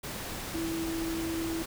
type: tone in noise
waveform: sine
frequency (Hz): 328.4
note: E4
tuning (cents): -6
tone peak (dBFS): -31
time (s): 0.54-1.63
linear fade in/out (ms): 10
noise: pink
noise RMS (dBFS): -38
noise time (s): 0.03-1.66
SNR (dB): +4
effects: none